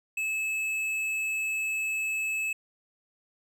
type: tone with tanh clipping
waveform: sine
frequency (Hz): 2600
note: E7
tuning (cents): -24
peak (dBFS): -29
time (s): 0.17-2.53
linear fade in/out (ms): 5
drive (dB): 10
effects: none